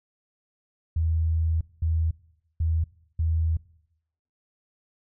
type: tone bursts at uneven times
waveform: sine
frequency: 81 Hz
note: E2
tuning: 30 cents flat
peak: -21 dBFS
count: 4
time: 0.96-1.61 / 1.82-2.11 / 2.6-2.84 / 3.19-3.57 s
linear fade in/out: 5 ms
effects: noise-tail reverb RT60 0.8 s tail -21 dB re dry